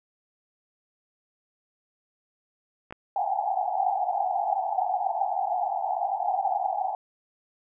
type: clicks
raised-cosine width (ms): 0.5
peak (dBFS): -27 / -21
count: 2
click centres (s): 2.908 / 2.925
type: band-pass noise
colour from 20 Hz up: white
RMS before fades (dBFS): -27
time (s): 3.16-6.95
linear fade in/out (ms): 2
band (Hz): 720 to 820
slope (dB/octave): 96
effects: none